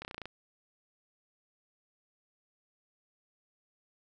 slowing click train, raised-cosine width 0.3 ms, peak -25 dBFS, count 8, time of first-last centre 0.02-0.256 s, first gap 29 ms, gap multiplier 1.05, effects none

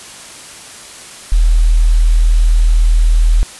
sine tone with quantisation, 40.01 Hz, D#1, 49 cents sharp, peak -6 dBFS, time 1.32-3.43 s, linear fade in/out 0 ms, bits 6, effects white hiss -33 dBFS RMS until 3.59 s + resampled to 24000 Hz

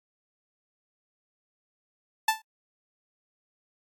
sawtooth tone with exponential decay, 880 Hz, A5, in tune, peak -14 dBFS, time 2.28-2.42 s, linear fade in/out 5 ms, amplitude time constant 30 ms, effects AAC 64 kbps

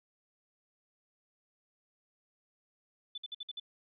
sine tone bursts, 3501 Hz, A7, 9 cents flat, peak -38 dBFS, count 6, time 3.15-3.599 s, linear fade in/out 5 ms, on 29 ms, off 55 ms, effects none

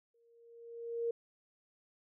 sine tone with exponential growth, 466.2 Hz, A#4, in tune, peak -30 dBFS, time 0.14-1.11 s, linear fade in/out 5 ms, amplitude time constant 210 ms, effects none

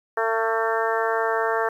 harmonic tone, 224.9 Hz, A3, 38 cents sharp, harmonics 2 / 3 / 4 / 5 / 6 / 7 / 8, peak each -25 / -27 / -28 / -29 / -30 / -30 / -31 dBFS, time 0.17-1.69 s, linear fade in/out 5 ms, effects 9-bit

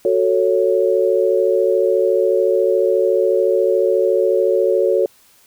sine chord, F# minor, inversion none, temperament just, 370 / 444 / 555 Hz, F#4 / A4 / C#5, 0 / +16 / +2 cents, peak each -17 dBFS, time 0.05-5.06 s, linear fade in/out 2 ms, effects white hiss -52 dBFS RMS until 5.46 s

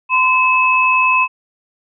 sine tone pair together, 1022.3 / 2588 Hz, C6 / E7, -41 / -32 cents, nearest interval octave + major third, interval 1609 cents, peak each -13 dBFS, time 0.09-1.28 s, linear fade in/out 50 ms, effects none

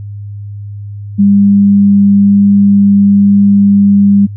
sine tone, 200.6 Hz, G3, 40 cents sharp, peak -3 dBFS, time 1.18-4.27 s, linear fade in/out 20 ms, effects added 102 Hz sine -21 dBFS peak until 4.36 s

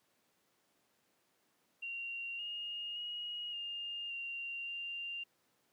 sine tone with pitch steps, 2761 / 2848 / 2888 / 2819 / 2769 / 2786 Hz, F7 / F7 / F#7 / F7 / F7 / F7, -20 / +33 / -43 / +16 / -15 / -5 cents, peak -39 dBFS, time 1.82-5.24 s, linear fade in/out 10 ms, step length 570 ms, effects pink hiss -75 dBFS RMS until 5.72 s + high-pass 200 Hz 12 dB/octave

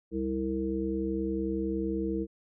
harmonic tone with a mistuned harmonic, 65.41 Hz, C2, in tune, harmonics 1 / 3 / 5 / 7, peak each -38 / -34 / -31 / -35 dBFS, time 0.11-2.27 s, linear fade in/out 50 ms, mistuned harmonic 1, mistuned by +75 cents, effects none

